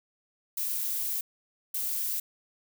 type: noise bursts at uneven times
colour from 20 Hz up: violet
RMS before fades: -31 dBFS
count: 2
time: 0.57-1.21 / 1.74-2.2 s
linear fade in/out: 5 ms
effects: none

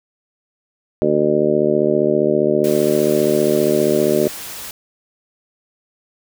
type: harmonic tone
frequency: 75.1 Hz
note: D2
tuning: 39 cents sharp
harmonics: 2 / 3 / 4 / 5 / 6 / 7 / 8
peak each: -27 / -22 / -22 / -17 / -21 / -26 / -19 dBFS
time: 1.02-4.28 s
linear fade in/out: 0 ms
type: noise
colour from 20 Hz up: white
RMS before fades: -31 dBFS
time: 2.64-4.71 s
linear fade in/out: 2 ms
effects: none

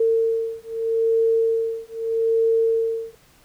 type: beating tone pair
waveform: sine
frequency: 452.8 / 453.6 Hz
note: A4 / A#4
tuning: +50 / -47 cents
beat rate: 0.8 Hz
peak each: -21 dBFS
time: 0-3.15 s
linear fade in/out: 5 ms
effects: pink hiss -55 dBFS RMS until 3.44 s

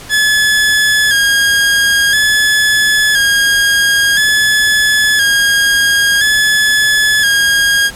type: tone with vibrato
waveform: sawtooth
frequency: 1671 Hz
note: G#6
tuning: 10 cents sharp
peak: -5 dBFS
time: 0.09-7.91 s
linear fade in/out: 50 ms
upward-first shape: square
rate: 0.49 Hz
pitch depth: 44 cents each way
effects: pink hiss -32 dBFS RMS until 7.95 s + low-pass 12000 Hz 12 dB/octave

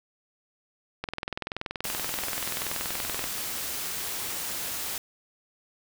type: click train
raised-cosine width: 0.3 ms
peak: -15 dBFS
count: 47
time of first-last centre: 1.04-3.241 s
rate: 20.9 Hz
type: noise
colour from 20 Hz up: white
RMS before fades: -33 dBFS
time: 1.84-4.98 s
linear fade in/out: 2 ms
effects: none

